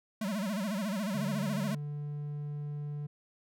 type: tone with vibrato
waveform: square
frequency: 202.4 Hz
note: G#3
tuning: 44 cents flat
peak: -32 dBFS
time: 0.21-1.75 s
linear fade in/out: 5 ms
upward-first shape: sine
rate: 14 Hz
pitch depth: 170 cents each way
type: tone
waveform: triangle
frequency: 146.83 Hz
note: D3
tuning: in tune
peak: -33 dBFS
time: 1.14-3.07 s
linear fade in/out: 10 ms
effects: none